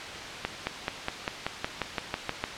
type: accelerating click train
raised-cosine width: 0.3 ms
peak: -11 dBFS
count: 12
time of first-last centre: 0.45-2.44 s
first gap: 220 ms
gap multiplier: 0.96
effects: white hiss -37 dBFS RMS until 2.57 s + low-pass 4000 Hz 12 dB/octave